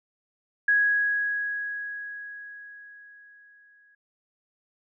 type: tone with exponential decay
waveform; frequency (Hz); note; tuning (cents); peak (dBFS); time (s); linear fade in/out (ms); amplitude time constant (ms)
sine; 1661.2; G#6; 0; -17; 0.68-3.95; 5; 710
effects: none